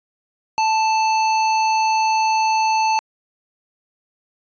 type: tone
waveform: square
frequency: 880 Hz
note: A5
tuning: in tune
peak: -16 dBFS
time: 0.58-2.99 s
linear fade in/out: 0 ms
effects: resampled to 16000 Hz